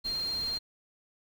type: tone in noise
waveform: sine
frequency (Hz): 4195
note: C8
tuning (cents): +4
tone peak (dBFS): -30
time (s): 0.04-0.59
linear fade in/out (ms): 20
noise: pink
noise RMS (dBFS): -45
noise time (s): 0.04-0.59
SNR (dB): +12
effects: none